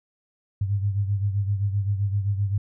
sine beating tone pair, 99.3 / 107 Hz, G2 / A2, +23 / -48 cents, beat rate 7.7 Hz, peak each -22 / -29 dBFS, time 0.61-2.58 s, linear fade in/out 5 ms, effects none

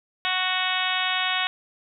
harmonic tone, 370 Hz, F#4, in tune, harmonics 2 / 3 / 4 / 5 / 6 / 7 / 8 / 9 / 10, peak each -31 / -31 / -31 / -31 / -31 / -31 / -31 / -31 / -31 dBFS, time 0.25-1.47 s, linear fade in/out 0 ms, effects none

